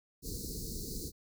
pink band-stop noise, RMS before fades -40 dBFS, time 0.22-1.12 s, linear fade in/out 50 ms, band 480 to 4100 Hz, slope 96 dB/octave, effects none

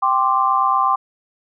sine chord, G suspended fourth, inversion none, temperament equal, 784 / 1046.5 / 1174.7 Hz, G5 / C6 / D6, 0 / 0 / 0 cents, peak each -20 / -17 / -18 dBFS, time 0.02-0.96 s, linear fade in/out 10 ms, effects none

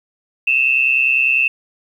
sine tone pair together, 2580 / 2710 Hz, E7 / E7, -38 / +47 cents, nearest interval minor second, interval 85 cents, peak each -15 dBFS, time 0.47-1.48 s, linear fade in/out 5 ms, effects 8-bit

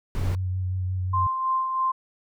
brown noise, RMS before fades -28 dBFS, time 0.15-0.35 s, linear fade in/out 0 ms
sine tone with vibrato, 92.5 Hz, F#2, in tune, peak -24 dBFS, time 0.18-1.27 s, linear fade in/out 5 ms, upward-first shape sine, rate 5.6 Hz, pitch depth 20 cents each way
sine tone with tremolo, 1046.5 Hz, C6, in tune, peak -20 dBFS, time 1.13-1.92 s, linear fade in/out 10 ms, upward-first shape sine, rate 3.1 Hz, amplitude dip 45%
effects none

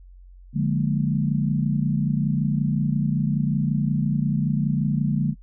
sine chord, Bb dominant seventh, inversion first, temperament equal with one note detuned, 146.83 / 178.49 / 207.7 / 233.1 Hz, D3 / F3 / Ab3 / Bb3, 0 / +38 / 0 / 0 cents, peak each -22 / -27 / -25 / -28 dBFS, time 0.53-5.35 s, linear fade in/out 50 ms, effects noise-tail reverb RT60 0.1 s tail -21 dB re dry + added 45 Hz sine -43 dBFS peak until 5.42 s

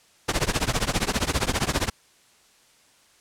pink noise with tremolo, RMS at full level -20 dBFS, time 0.28-1.9 s, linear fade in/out 10 ms, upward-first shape triangle, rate 15 Hz, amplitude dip 100%, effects white hiss -58 dBFS RMS until 3.2 s + low-pass 9000 Hz 12 dB/octave

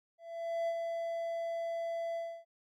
triangle tone with ADSR envelope, 670 Hz, E5, 28 cents sharp, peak -28 dBFS, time 0.18-2.45 s, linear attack 500 ms, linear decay 53 ms, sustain -4 dB, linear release 290 ms, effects none

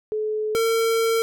sine / square tone pair in turn, 429.4 / 454 Hz, A4 / A#4, -42 / -46 cents, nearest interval minor second, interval 96 cents, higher second, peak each -22 / -19 dBFS, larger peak second, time 0.12-0.55 / 0.55-1.22 s, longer second, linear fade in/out 0 ms, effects none

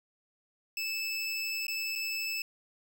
25% pulse tone with dropouts, 2626 Hz, E7, 7 cents flat, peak -28 dBFS, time 0.77-2.42 s, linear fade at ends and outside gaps 2 ms, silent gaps 1.668-1.681 / 1.954-1.958 s, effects none

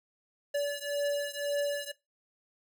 square beating tone pair, 574 / 575.9 Hz, D5 / D5, -40 / -34 cents, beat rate 1.9 Hz, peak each -33 / -34 dBFS, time 0.54-1.92 s, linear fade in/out 10 ms, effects noise-tail reverb RT60 0.2 s tail -19 dB re dry

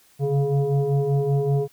sine tone with frequency modulation, 142.1 Hz, C#3, 43 cents sharp, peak -18 dBFS, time 0.19-1.68 s, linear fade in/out 50 ms, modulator 279 Hz, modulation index 1.2, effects white hiss -57 dBFS RMS until 1.72 s

